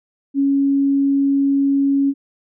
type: tone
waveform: sine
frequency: 277.2 Hz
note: C#4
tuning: in tune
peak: -13 dBFS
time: 0.34-2.14 s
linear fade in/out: 50 ms
effects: none